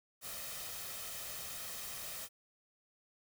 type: noise with comb filter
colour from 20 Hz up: white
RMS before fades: -44 dBFS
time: 0.21-2.29 s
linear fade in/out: 50 ms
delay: 1.6 ms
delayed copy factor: +0.5
effects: none